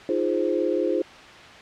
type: chord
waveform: sine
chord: F minor seventh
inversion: third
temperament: equal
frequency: 311.1 / 349.2 / 415.3 / 523.3 Hz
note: Eb4 / F4 / Ab4 / C5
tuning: 0 / 0 / 0 / 0 cents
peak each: -28 / -25 / -27 / -26 dBFS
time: 0.09-1.02 s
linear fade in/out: 2 ms
effects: white hiss -43 dBFS RMS until 1.61 s + low-pass 3000 Hz 12 dB/octave